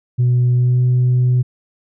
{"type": "tone with pitch glide", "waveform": "sine", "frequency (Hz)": [123.47, 125.19], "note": ["B2", "B2"], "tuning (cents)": [0, 24], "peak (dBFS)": -9, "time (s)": [0.18, 1.43], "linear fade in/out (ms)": 20, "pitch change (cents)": 24, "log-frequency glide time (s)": [0.55, 0.81], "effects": ["tanh soft clip ceiling -9 dBFS"]}